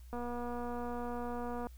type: click train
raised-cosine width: 1 ms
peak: -28 dBFS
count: 372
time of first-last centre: 0.13-1.669 s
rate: 241 Hz
effects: added 61 Hz sine -49 dBFS peak until 1.77 s + white hiss -67 dBFS RMS until 1.77 s